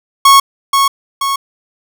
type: tone with echo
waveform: 45% pulse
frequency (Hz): 1101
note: C#6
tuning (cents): -12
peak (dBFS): -3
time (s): 0.25-0.4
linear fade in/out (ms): 5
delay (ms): 480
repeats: 2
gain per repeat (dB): -5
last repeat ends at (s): 1.36
effects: none